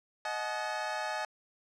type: chord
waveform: 25% pulse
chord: D# diminished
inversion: none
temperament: equal with one note detuned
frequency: 622.3 / 740 / 857.4 Hz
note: D#5 / F#5 / A5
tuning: 0 / 0 / -45 cents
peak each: -34 / -36 / -32 dBFS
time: 0.25-1.25 s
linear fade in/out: 2 ms
effects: low-pass 6000 Hz 12 dB/octave